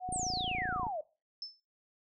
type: tone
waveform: sine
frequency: 736 Hz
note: F#5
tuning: 9 cents flat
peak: -35 dBFS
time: 0-0.9 s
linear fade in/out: 50 ms
type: click train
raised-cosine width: 3 ms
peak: -29 dBFS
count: 23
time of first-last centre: 0.09-0.867 s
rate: 28.3 Hz
type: exponential sweep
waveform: sine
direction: down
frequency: 9120 to 580 Hz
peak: -34 dBFS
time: 0.12-1.01 s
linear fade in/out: 5 ms
type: tone with exponential decay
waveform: sine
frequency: 5274 Hz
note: E8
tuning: in tune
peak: -35 dBFS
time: 1.42-1.6 s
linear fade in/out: 2 ms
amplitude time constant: 39 ms
effects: noise-tail reverb RT60 0.3 s tail -19 dB re dry